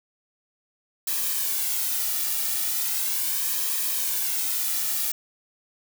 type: noise with flanger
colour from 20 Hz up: blue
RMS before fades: -26 dBFS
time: 1.07-5.12 s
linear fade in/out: 5 ms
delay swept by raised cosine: 1.4 to 1.94 ms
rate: 0.38 Hz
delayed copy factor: -0.55
effects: none